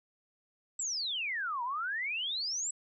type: exponential two-way sweep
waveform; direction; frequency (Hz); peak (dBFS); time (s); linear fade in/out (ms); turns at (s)
sine; down then up; 7902 to 932.3 to 7902; -32; 0.79-2.71; 5; 1.63
effects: none